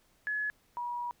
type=tone pair in turn; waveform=sine; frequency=1700 / 963.5 Hz; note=G#6 / B5; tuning=+40 / -43 cents; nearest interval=minor seventh; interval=983 cents; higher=first; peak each=-30 / -33 dBFS; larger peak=first; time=0.27-0.5 / 0.77-1.11 s; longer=second; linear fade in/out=0 ms; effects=pink hiss -68 dBFS RMS until 1.2 s